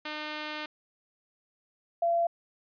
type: tone pair in turn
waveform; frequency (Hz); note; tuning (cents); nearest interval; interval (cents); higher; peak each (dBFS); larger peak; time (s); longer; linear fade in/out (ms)
5% pulse / sine; 303.5 / 681.3; D#4 / F5; -43 / -43; octave + major second; 1400; second; -23; neither; 0.05-0.66 / 2.02-2.27; first; 5
effects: resampled to 11025 Hz